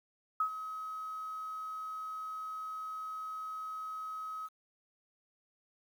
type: tone with ADSR envelope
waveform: sine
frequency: 1275 Hz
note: D#6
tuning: 42 cents sharp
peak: -26 dBFS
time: 0.4-4.49 s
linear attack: 4 ms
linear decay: 85 ms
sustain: -12 dB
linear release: 36 ms
effects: 10-bit